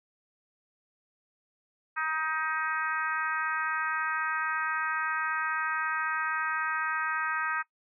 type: harmonic tone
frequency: 314.6 Hz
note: D#4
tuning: 19 cents sharp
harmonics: 3 / 4 / 5 / 6 / 7 / 8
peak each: -36 / -32 / -32 / -37 / -44 / -42 dBFS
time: 1.96-7.63 s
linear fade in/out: 20 ms
effects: noise-tail reverb RT60 0.1 s tail -20 dB re dry